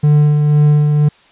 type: tone with tremolo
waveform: triangle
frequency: 148.7 Hz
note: D3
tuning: 22 cents sharp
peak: -4 dBFS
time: 0.03-1.09 s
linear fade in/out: 10 ms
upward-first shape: sine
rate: 2 Hz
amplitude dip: 35%
effects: white hiss -48 dBFS RMS until 1.31 s + resampled to 8000 Hz